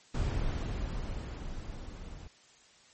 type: noise with level ramp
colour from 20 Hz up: brown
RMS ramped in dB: -30 to -45 dBFS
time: 0.14-2.28 s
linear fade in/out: 10 ms
effects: white hiss -60 dBFS RMS until 2.93 s + MP3 32 kbps